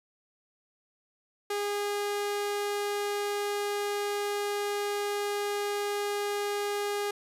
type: tone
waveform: sawtooth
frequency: 409.2 Hz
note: G#4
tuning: 26 cents flat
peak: -25 dBFS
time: 1.5-7.11 s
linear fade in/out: 5 ms
effects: resampled to 32000 Hz